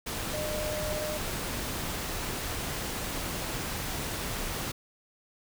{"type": "tone in noise", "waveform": "sine", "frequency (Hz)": 609, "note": "D#5", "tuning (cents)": -37, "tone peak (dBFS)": -33, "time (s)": [0.33, 1.18], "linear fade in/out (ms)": 10, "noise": "pink", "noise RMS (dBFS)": -34, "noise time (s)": [0.06, 4.72], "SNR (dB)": -2, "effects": []}